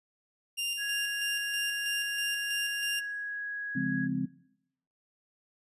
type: tone with tremolo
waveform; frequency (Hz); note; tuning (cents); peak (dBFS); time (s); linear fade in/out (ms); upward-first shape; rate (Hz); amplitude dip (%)
sawtooth; 2794; F7; 0; -27; 0.57-3.01; 20; square; 3.1; 35
type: tone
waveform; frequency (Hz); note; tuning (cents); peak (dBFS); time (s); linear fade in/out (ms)
sine; 1661.2; G#6; 0; -33; 0.77-4.09; 50
type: chord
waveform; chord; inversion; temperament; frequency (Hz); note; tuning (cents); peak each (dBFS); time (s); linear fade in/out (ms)
sine; Db major seventh; none; just; 138.59 / 173.24 / 207.9 / 259.9; Db3 / F3 / Ab3 / C4; 0 / -14 / +2 / -11; -37 / -35 / -35 / -31; 3.75-4.26; 10
effects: noise-tail reverb RT60 0.8 s tail -20 dB re dry + resampled to 32000 Hz